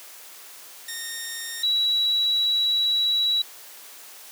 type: tone pair in turn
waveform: 10% pulse / sine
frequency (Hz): 1843 / 3905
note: A#6 / B7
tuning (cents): -20 / -20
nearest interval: octave + minor second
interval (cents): 1300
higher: second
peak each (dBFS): -22 / -19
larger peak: second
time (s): 0.88-1.63 / 1.63-3.42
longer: second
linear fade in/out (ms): 5
effects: white hiss -44 dBFS RMS until 4.31 s + high-pass 400 Hz 12 dB/octave